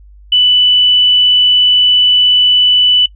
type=tone; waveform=sine; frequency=2981 Hz; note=F#7; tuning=12 cents sharp; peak=-6 dBFS; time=0.32-3.06 s; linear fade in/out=5 ms; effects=noise-tail reverb RT60 0.1 s tail -21 dB re dry + added 50 Hz sine -36 dBFS peak until 3.15 s